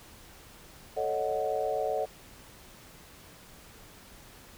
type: chord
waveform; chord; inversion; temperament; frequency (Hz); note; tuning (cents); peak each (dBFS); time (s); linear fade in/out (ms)
sine; D# half-diminished seventh; second; equal; 440 / 554.4 / 622.3 / 740; A4 / C#5 / D#5 / F#5; 0 / 0 / 0 / 0; -33; 0.96-2.06; 20
effects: pink hiss -52 dBFS RMS until 4.57 s